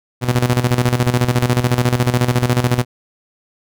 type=tone with tremolo; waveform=sawtooth; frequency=123.1 Hz; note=B2; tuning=5 cents flat; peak=-7 dBFS; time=0.21-2.85 s; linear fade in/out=50 ms; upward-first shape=square; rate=14 Hz; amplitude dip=70%; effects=none

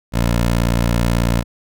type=tone; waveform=15% pulse; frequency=58.27 Hz; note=A#1; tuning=in tune; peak=-8 dBFS; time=0.12-1.44 s; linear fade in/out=50 ms; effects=none

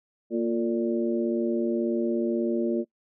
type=harmonic tone with a mistuned harmonic; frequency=116.54 Hz; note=A#2; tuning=in tune; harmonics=2 / 3 / 4 / 5; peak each=-27 / -26 / -33 / -33 dBFS; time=0.3-2.85 s; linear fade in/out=50 ms; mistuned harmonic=4; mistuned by=-55 cents; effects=noise-tail reverb RT60 0.1 s tail -23 dB re dry

